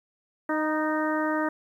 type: harmonic tone with a mistuned harmonic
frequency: 308.8 Hz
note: D#4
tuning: 13 cents flat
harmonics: 1 / 2 / 3 / 4 / 5 / 6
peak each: -27 / -30 / -32 / -33 / -34 / -35 dBFS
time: 0.49-1.49 s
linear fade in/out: 5 ms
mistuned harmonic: 3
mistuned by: +22 cents
effects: 10-bit